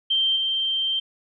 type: tone with level steps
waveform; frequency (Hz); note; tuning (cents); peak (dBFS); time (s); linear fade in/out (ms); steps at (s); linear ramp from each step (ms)
sine; 3141; G7; +3; -18 / -21; 0.1-1; 10; 0.36; 5
effects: none